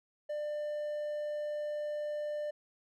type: tone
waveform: triangle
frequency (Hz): 596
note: D5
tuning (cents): +25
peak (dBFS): -32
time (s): 0.29-2.51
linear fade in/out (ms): 10
effects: none